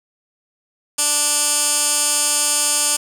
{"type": "tone with band-pass filter", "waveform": "15% pulse", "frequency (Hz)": 294, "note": "D4", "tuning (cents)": 2, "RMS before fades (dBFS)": -18, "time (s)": [0.98, 2.97], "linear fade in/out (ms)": 10, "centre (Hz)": 8500, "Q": 2.3, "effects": []}